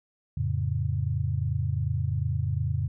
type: chord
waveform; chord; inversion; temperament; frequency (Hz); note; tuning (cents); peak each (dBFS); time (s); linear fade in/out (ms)
sine; F augmented; none; equal; 87.31 / 110 / 138.59; F2 / A2 / C#3; 0 / 0 / 0; -29; 0.37-2.88; 5
effects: none